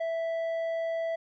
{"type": "tone with low-pass filter", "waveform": "square", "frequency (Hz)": 659.3, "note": "E5", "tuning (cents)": 0, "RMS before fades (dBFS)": -31, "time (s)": [0, 1.16], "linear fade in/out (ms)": 10, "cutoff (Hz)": 1500, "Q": 0.81, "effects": []}